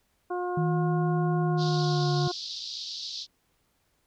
harmonic tone, 357.6 Hz, F4, 41 cents sharp, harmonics 1 / 2 / 3 / 4, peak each -30 / -33 / -37 / -42 dBFS, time 0.3-2.32 s, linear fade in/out 10 ms
sine tone with pitch glide, 160 to 145.88 Hz, D#3 to D3, +49 to -11 cents, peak -24 dBFS, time 0.57-2.28 s, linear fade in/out 5 ms, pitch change -160 cents, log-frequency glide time 1.41-2.13 s
pink band-pass noise, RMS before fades -37 dBFS, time 1.57-3.27 s, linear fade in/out 50 ms, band 3700 to 5200 Hz, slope 48 dB/octave
effects pink hiss -71 dBFS RMS until 4.06 s

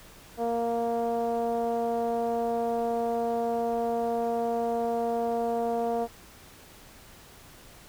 10% pulse tone with low-pass filter, 233.1 Hz, A#3, in tune, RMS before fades -28 dBFS, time 0.37-6.08 s, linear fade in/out 50 ms, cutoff 610 Hz, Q 3.5, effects pink hiss -51 dBFS RMS until 7.88 s

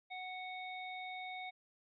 harmonic tone, 740 Hz, F#5, in tune, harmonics 1 / 3 / 5, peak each -45 / -46 / -52 dBFS, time 0.1-1.51 s, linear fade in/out 20 ms, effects none

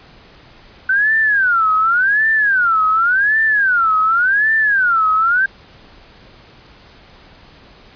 sine tone with vibrato, 1504 Hz, F#6, 28 cents sharp, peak -11 dBFS, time 0.89-5.46 s, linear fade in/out 5 ms, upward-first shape sine, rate 0.89 Hz, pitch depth 290 cents each way, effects pink hiss -44 dBFS RMS until 7.95 s + resampled to 11025 Hz

